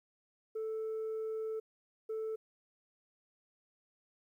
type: tone bursts at uneven times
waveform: sine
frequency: 440.1 Hz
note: A4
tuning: in tune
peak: -33 dBFS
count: 2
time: 0.55-1.6 / 2.09-2.36 s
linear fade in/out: 10 ms
effects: tanh soft clip ceiling -34 dBFS + 12-bit